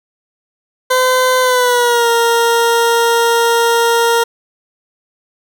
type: tone with pitch glide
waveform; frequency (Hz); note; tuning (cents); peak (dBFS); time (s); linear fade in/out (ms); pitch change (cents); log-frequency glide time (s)
20% pulse; 511 to 465.9; C5 to A#4; -41 to -1; -5; 0.9-4.24; 10; -160; 1.41-2.09
effects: none